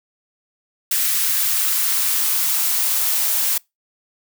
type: noise with high-pass filter sweep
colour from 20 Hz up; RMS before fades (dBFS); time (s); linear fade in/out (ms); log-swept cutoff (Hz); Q
blue; -19; 0.91-3.58; 5; 1500 to 580; 1.4
effects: noise-tail reverb RT60 0.2 s tail -25 dB re dry